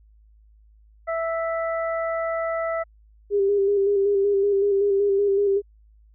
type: harmonic tone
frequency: 659.3 Hz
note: E5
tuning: in tune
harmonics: 1 / 2 / 3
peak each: -24 / -30 / -34 dBFS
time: 1.07-2.84 s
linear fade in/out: 20 ms
type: tone with vibrato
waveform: sine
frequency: 400 Hz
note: G4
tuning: 35 cents sharp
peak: -17 dBFS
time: 3.3-5.62 s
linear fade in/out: 50 ms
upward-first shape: square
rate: 5.3 Hz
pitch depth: 29 cents each way
effects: added 53 Hz sine -51 dBFS peak until 6.14 s